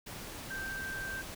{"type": "tone in noise", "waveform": "sine", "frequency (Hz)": 1568, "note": "G6", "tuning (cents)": 0, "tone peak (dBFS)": -37, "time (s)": [0.5, 1.22], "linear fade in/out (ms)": 10, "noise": "pink", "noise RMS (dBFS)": -44, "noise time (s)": [0.06, 1.35], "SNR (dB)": 4, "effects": []}